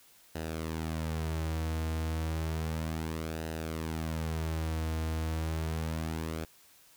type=tone with flanger; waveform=sawtooth; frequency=80.1 Hz; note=E2; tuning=49 cents flat; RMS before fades=-34 dBFS; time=0.35-6.45 s; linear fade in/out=5 ms; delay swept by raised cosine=0.88 to 5.28 ms; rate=0.32 Hz; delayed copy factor=-0.55; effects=white hiss -60 dBFS RMS until 6.96 s